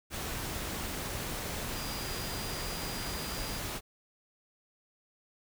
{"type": "tone in noise", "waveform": "sine", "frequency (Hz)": 4856, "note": "D#8", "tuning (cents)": -43, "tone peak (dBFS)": -44, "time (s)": [1.72, 3.61], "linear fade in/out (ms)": 50, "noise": "pink", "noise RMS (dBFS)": -37, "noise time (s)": [0.1, 3.81], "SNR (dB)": -10, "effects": []}